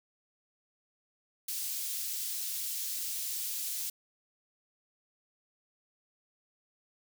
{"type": "high-pass noise", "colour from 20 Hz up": "white", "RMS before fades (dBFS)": -36, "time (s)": [1.48, 3.9], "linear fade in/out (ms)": 5, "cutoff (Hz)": 4100, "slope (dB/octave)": 12, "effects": []}